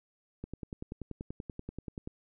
click train, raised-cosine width 3 ms, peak -26 dBFS, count 18, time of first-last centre 0.44-2.075 s, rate 10.4 Hz, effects none

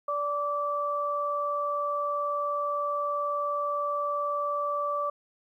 sine tone pair together, 581 / 1162 Hz, D5 / D6, -19 / -19 cents, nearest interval octave, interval 1200 cents, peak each -31 / -28 dBFS, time 0.08-5.1 s, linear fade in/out 5 ms, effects 11-bit

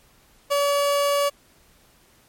30% pulse tone, 570 Hz, C#5, 48 cents sharp, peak -16 dBFS, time 0.5-1.3 s, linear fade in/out 20 ms, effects pink hiss -57 dBFS RMS until 2.28 s + MP3 64 kbps

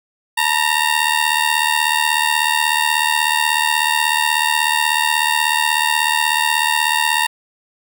15% pulse ring-modulated tone, 922 Hz, A#5, 19 cents flat, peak -5 dBFS, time 0.37-7.27 s, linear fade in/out 10 ms, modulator 38.2 Hz, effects none

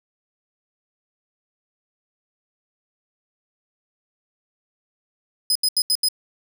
sawtooth tone bursts, 5030 Hz, D#8, 18 cents sharp, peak -14 dBFS, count 5, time 5.5-6.086 s, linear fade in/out 2 ms, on 54 ms, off 79 ms, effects none

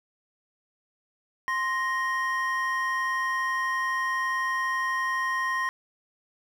triangle tone pair together, 1048 / 1868.8 Hz, C6 / A#6, +2 / +4 cents, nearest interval minor seventh, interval 1002 cents, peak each -26 dBFS, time 1.48-5.69 s, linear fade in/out 0 ms, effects none

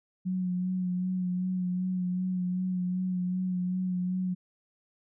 sine tone with vibrato, 182.6 Hz, F#3, 23 cents flat, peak -27 dBFS, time 0.25-4.35 s, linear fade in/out 20 ms, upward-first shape sine, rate 2.6 Hz, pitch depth 26 cents each way, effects none

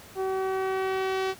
sawtooth tone with low-pass filter sweep, 380.4 Hz, F#4, 48 cents sharp, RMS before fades -28 dBFS, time 0.15-1.35 s, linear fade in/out 50 ms, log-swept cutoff 850 to 4900 Hz, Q 0.86, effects pink hiss -48 dBFS RMS until 1.39 s + high-pass 60 Hz 12 dB/octave

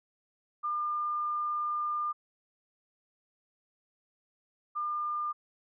sine tone pair in turn, 1203 / 1203 Hz, D6 / D6, +41 / +41 cents, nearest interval unison, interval 0 cents, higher neither, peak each -29 / -30 dBFS, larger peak first, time 0.63-2.13 / 4.75-5.33 s, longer first, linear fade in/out 20 ms, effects none

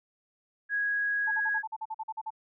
sine tone, 1656 Hz, G#6, 5 cents flat, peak -26 dBFS, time 0.69-1.63 s, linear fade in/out 50 ms
sine tone bursts, 880 Hz, A5, in tune, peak -32 dBFS, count 12, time 1.27-2.305 s, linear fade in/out 10 ms, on 45 ms, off 45 ms
effects none

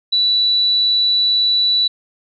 sine tone, 3951 Hz, B7, in tune, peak -12 dBFS, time 0.12-1.88 s, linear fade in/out 10 ms, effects none

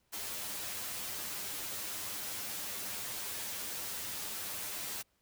white noise with comb filter, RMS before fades -40 dBFS, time 0.12-5.03 s, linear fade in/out 20 ms, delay 9.8 ms, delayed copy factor +0.8, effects pink hiss -75 dBFS RMS until 5.21 s

